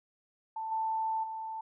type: tone with level steps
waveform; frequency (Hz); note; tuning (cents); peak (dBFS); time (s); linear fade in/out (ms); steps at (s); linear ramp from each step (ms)
sine; 886; A5; +12; -34 / -29 / -36; 0.56-1.61; 5; 0.71 / 1.23; 10
effects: none